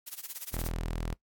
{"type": "noise with tremolo", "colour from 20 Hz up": "blue", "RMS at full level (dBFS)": -37, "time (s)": [0.06, 0.71], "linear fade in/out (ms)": 20, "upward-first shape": "sine", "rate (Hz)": 17, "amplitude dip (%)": 95}
{"type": "tone", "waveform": "sawtooth", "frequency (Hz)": 41.04, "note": "E1", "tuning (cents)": -7, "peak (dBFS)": -28, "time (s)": [0.53, 1.14], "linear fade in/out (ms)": 10}
{"effects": ["noise-tail reverb RT60 0.1 s tail -20 dB re dry", "AAC 64 kbps"]}